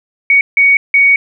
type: tone bursts at uneven times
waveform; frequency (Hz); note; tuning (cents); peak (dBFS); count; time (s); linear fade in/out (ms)
sine; 2238; C#7; +16; -5; 3; 0.3-0.41 / 0.57-0.77 / 0.94-1.16; 2
effects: none